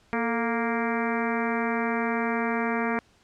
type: harmonic tone with a mistuned harmonic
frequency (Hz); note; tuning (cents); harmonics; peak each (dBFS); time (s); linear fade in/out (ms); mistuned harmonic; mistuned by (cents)
233.1; A#3; 0; 1 / 2 / 3 / 4 / 5 / 6 / 7 / 8 / 9 / 10; -28 / -31 / -33 / -34 / -35 / -36 / -36 / -37 / -38 / -38; 0.13-2.99; 0; 2; -66
effects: pink hiss -61 dBFS RMS until 3.23 s + low-pass 7000 Hz 12 dB/octave